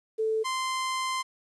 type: tone pair in turn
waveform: sine / sawtooth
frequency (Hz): 440 / 1041.1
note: A4 / C6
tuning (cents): 0 / -9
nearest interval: octave + minor third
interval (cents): 1491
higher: second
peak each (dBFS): -24 / -24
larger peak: neither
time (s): 0.18-0.44 / 0.44-1.23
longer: second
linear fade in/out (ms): 20
effects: resampled to 24000 Hz + 10-bit

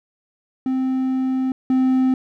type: tone pair in turn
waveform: triangle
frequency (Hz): 260.7 / 259.4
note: C4 / C4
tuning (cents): -6 / -15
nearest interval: unison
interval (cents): 9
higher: first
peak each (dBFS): -16 / -12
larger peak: second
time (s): 0.66-1.52 / 1.7-2.14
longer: first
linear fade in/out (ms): 2
effects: none

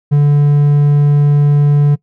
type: tone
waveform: triangle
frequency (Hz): 145.3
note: D3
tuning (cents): -18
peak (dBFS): -4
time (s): 0.11-1.96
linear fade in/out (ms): 20
effects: noise-tail reverb RT60 0.1 s tail -21 dB re dry

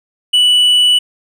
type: tone with hard clipping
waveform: triangle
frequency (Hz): 2960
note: F#7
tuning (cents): 0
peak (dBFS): -8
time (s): 0.33-0.99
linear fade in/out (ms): 10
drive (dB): 6
effects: none

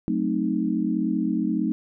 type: chord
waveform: sine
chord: F# diminished seventh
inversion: none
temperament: equal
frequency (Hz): 185 / 220 / 261.6 / 311.1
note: F#3 / A3 / C4 / Eb4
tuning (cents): 0 / 0 / 0 / 0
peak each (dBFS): -28 / -26 / -28 / -26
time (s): 0.08-1.72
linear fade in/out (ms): 0
effects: none

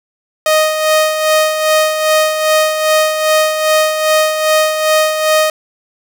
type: tone with tremolo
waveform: sawtooth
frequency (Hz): 622.3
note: D#5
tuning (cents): 0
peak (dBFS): -4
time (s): 0.46-5.5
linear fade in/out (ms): 2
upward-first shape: sine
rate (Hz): 2.5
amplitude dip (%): 55
effects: none

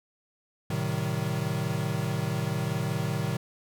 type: chord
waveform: square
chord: A half-diminished seventh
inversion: none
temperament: equal with one note detuned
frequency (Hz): 110 / 130.81 / 155.56 / 191.63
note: A2 / C3 / Eb3 / G3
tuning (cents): 0 / 0 / 0 / -39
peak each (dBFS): -34 / -33 / -32 / -36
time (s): 0.7-3.37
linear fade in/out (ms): 5
effects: none

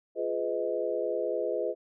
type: chord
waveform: sine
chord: F half-diminished seventh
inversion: none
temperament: just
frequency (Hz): 349.2 / 419.1 / 502.9 / 628.6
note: F4 / Ab4 / Cb5 / Eb5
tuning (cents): 0 / +16 / +31 / +18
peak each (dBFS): -35 / -33 / -32 / -33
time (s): 0.15-1.75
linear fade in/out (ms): 50
effects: none

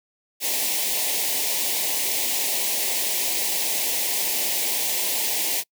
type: band-stop noise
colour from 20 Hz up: white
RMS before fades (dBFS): -24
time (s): 0.4-5.64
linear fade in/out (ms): 50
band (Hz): 950 to 1900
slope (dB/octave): 48
effects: noise-tail reverb RT60 0.1 s tail -26 dB re dry + high-pass 300 Hz 12 dB/octave

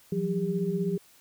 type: tone cluster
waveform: sine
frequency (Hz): 170.2 / 186 / 401.1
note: F3 / F#3 / G4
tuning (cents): -44 / +9 / +40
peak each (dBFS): -30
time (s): 0.12-0.98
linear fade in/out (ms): 5
effects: white hiss -58 dBFS RMS until 1.2 s

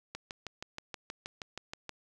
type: click train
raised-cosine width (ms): 0.2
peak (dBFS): -22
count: 12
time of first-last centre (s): 0.15-1.893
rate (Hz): 6.31
effects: none

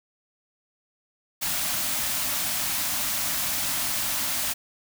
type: band-stop noise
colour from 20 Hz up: white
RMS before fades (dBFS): -27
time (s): 1.41-4.54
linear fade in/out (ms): 20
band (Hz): 330 to 560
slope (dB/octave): 96
effects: none

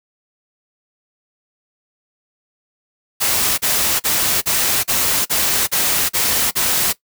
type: noise bursts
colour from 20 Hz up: white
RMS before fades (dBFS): -17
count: 9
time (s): 3.2-6.932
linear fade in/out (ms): 20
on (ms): 380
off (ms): 39
effects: noise-tail reverb RT60 0.1 s tail -18 dB re dry

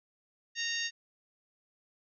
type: harmonic tone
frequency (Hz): 926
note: A#5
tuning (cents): -12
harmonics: 2 / 3 / 4 / 5 / 6 / 7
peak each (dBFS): -36 / -38 / -39 / -40 / -41 / -41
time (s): 0.55-0.91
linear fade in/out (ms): 50
effects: none

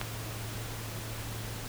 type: click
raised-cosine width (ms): 0.3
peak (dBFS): -16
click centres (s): 0.014
effects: added 111 Hz sine -39 dBFS peak until 1.68 s + pink hiss -41 dBFS RMS until 1.68 s

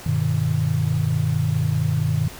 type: chord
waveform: sine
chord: G augmented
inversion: none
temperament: just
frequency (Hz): 98 / 122.5 / 153.12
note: G2 / B2 / D#3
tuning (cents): 0 / -14 / -27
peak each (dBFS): -24 / -23 / -21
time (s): 0.06-2.28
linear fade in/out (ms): 5
effects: pink hiss -39 dBFS RMS until 2.39 s

